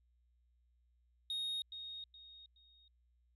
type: tone with echo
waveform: sine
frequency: 3729 Hz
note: A#7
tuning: in tune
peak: -34 dBFS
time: 1.3-1.62 s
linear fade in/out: 2 ms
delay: 420 ms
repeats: 3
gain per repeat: -10 dB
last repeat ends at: 2.88 s
effects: tanh soft clip ceiling -36 dBFS + added 60 Hz sine -70 dBFS peak until 3.35 s